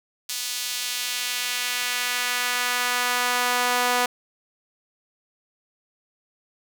sawtooth tone with high-pass filter sweep, 246.2 Hz, B3, 5 cents flat, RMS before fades -25 dBFS, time 0.29-4.06 s, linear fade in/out 5 ms, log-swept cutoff 4400 to 760 Hz, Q 0.97, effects none

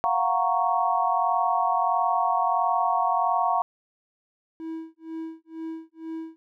sine chord, Gb major seventh, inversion third, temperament equal, 698.5 / 740 / 932.3 / 1108.7 Hz, F5 / Gb5 / Bb5 / Db6, 0 / 0 / 0 / 0 cents, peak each -26 dBFS, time 0.04-3.62 s, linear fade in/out 0 ms
triangle tone with tremolo, 323.7 Hz, E4, 31 cents flat, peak -28 dBFS, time 4.6-6.36 s, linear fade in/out 0 ms, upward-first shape sine, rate 2.1 Hz, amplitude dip 100%
effects none

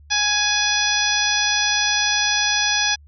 harmonic tone with a mistuned harmonic, 832 Hz, G#5, 3 cents sharp, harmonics 1 / 2 / 3 / 4 / 5 / 6 / 7, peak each -27 / -23 / -25 / -24 / -29 / -24 / -24 dBFS, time 0.1-2.96 s, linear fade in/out 20 ms, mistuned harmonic 4, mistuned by +41 cents, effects added 73 Hz sine -44 dBFS peak until 3.07 s

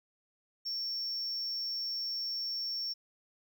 sine tone, 5460 Hz, F8, 40 cents flat, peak -31 dBFS, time 0.65-2.94 s, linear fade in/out 20 ms, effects tanh soft clip ceiling -32 dBFS + 11-bit

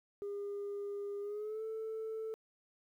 sine tone with pitch glide, 405 to 441.7 Hz, G#4 to A4, -43 to +7 cents, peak -36 dBFS, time 0.22-2.34 s, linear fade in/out 0 ms, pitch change +150 cents, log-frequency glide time 1.21-1.63 s, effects tanh soft clip ceiling -36 dBFS + 12-bit

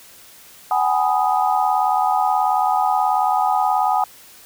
sine chord, G# minor seventh, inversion third, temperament equal with one note detuned, 752.1 / 830.6 / 987.8 / 1244.5 Hz, F#5 / G#5 / B5 / D#6, +28 / 0 / 0 / 0 cents, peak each -19 / -19 / -25 / -23 dBFS, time 0.71-4.04 s, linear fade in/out 2 ms, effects white hiss -45 dBFS RMS until 4.45 s

